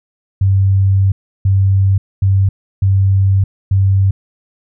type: tone bursts at uneven times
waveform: sine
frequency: 97 Hz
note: G2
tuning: 18 cents flat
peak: -8 dBFS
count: 5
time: 0.41-1.12 / 1.45-1.98 / 2.22-2.49 / 2.82-3.44 / 3.71-4.11 s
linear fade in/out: 5 ms
effects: none